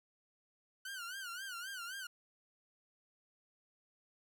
sawtooth tone with vibrato, 1483 Hz, F#6, 4 cents sharp, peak -39 dBFS, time 0.85-2.07 s, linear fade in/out 5 ms, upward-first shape sine, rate 3.8 Hz, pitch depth 140 cents each way, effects none

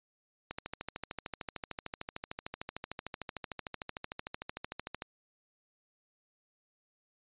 click train, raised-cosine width 0.3 ms, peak -22 dBFS, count 61, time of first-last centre 0.51-5.021 s, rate 13.3 Hz, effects resampled to 8000 Hz

